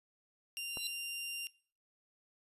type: tone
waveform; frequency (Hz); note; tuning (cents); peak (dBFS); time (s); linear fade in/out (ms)
sawtooth; 2783; F7; -7; -35; 0.57-1.47; 0
type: tone with exponential growth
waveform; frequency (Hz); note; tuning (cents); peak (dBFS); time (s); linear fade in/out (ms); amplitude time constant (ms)
sawtooth; 4007; B7; +24; -32; 0.69-0.87; 1; 39
type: click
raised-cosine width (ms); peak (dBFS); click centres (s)
1; -31; 0.772
effects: noise-tail reverb RT60 0.5 s tail -23 dB re dry + resampled to 32000 Hz